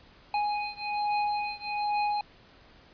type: beating tone pair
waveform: square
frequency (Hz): 830 / 831.2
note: G#5 / G#5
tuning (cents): -1 / +1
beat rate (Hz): 1.2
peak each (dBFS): -31 / -32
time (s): 0.34-2.21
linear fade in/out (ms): 2
effects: pink hiss -56 dBFS RMS until 2.93 s + resampled to 11025 Hz